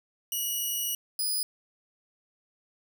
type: tone pair in turn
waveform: 5% pulse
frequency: 2912 / 4972 Hz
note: F#7 / D#8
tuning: -28 / -2 cents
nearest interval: major sixth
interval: 926 cents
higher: second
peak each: -20 dBFS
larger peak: neither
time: 0.32-0.95 / 1.19-1.43 s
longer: first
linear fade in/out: 2 ms
effects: none